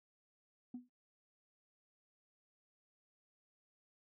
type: tone with exponential decay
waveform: sine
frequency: 246.9 Hz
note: B3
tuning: in tune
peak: -38 dBFS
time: 0.74-0.89 s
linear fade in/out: 5 ms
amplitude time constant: 32 ms
effects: noise-tail reverb RT60 0.3 s tail -25 dB re dry + tanh soft clip ceiling -39 dBFS